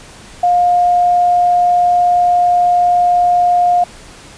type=tone; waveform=sine; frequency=709 Hz; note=F5; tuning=26 cents sharp; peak=-8 dBFS; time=0.43-3.84 s; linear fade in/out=5 ms; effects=pink hiss -37 dBFS RMS until 4.37 s + resampled to 22050 Hz